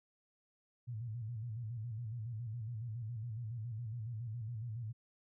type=tone with vibrato; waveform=sine; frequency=114.3 Hz; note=A#2; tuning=34 cents flat; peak=-39 dBFS; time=0.87-4.93 s; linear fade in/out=20 ms; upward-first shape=square; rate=7.2 Hz; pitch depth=100 cents each way; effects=none